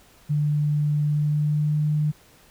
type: tone with pitch glide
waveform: sine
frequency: 148.4 to 150.91 Hz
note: D3 to D3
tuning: +18 to +47 cents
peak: -19 dBFS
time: 0.29-2.12 s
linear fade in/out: 20 ms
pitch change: +29 cents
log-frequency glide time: 1.04-1.85 s
effects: pink hiss -54 dBFS RMS until 2.5 s